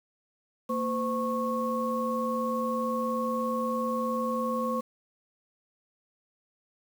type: tone cluster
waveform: sine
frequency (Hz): 230.1 / 513 / 1098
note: A#3 / C5 / C#6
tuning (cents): -22 / -34 / -17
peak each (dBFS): -31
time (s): 0.69-4.81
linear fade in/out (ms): 10
effects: 8-bit